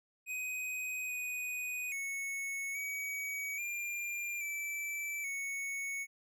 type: tone with pitch steps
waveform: square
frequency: 2508 / 2487 / 2206 / 2264 / 2394 / 2321 / 2216 Hz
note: D#7 / D#7 / C#7 / C#7 / D7 / D7 / C#7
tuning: +13 / -1 / -9 / +36 / +33 / -21 / -1 cents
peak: -37 dBFS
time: 0.26-6.07 s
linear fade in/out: 50 ms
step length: 830 ms
effects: none